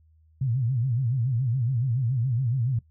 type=tone with vibrato; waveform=sine; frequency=124 Hz; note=B2; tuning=7 cents sharp; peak=-22 dBFS; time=0.41-2.79 s; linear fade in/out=5 ms; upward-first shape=sine; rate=7.1 Hz; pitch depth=170 cents each way; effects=noise-tail reverb RT60 0.1 s tail -18 dB re dry + added 79 Hz sine -56 dBFS peak until 2.9 s